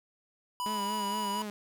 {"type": "tone with pitch glide", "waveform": "square", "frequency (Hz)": [987.8, 979.3], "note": ["B5", "B5"], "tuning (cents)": [0, -15], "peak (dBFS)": -32, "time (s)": [0.6, 1.42], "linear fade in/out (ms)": 0, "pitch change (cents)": -15, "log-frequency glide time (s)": [0.77, 0.87]}
{"type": "tone with vibrato", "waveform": "sawtooth", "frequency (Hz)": 207.7, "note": "G#3", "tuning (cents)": 0, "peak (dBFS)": -32, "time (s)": [0.66, 1.5], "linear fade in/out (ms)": 0, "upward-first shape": "sine", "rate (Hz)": 4.3, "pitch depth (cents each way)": 58}
{"effects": []}